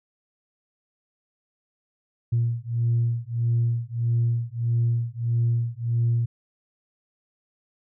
sine beating tone pair, 116.7 / 118.3 Hz, A#2 / A#2, +2 / +26 cents, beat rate 1.6 Hz, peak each -23 dBFS, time 2.32-6.26 s, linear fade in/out 10 ms, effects tanh soft clip ceiling -15 dBFS

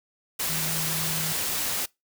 sine tone in noise, 159.2 Hz, D#3, 40 cents sharp, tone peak -33 dBFS, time 0.49-1.33 s, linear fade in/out 10 ms, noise white, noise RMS -28 dBFS, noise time 0.39-1.86 s, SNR -8 dB, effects noise-tail reverb RT60 0.2 s tail -24 dB re dry

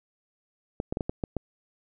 clicks, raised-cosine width 2 ms, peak -15 dBFS, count 7, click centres 0.801 / 0.925 / 0.971 / 1.008 / 1.095 / 1.238 / 1.367 s, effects none

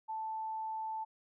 sine tone, 880 Hz, A5, in tune, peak -36 dBFS, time 0.08-1.05 s, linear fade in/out 20 ms, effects none

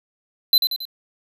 square tone with echo, 4044 Hz, B7, 40 cents sharp, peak -11 dBFS, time 0.53-0.58 s, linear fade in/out 2 ms, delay 91 ms, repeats 3, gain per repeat -6 dB, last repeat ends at 0.853 s, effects none

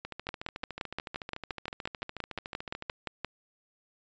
two click trains, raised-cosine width 0.3 ms, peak -22 / -17 dBFS, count 40 / 18, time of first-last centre 0.05-2.897 / 0.29-3.247 s, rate 13.7 / 5.75 Hz, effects resampled to 16000 Hz

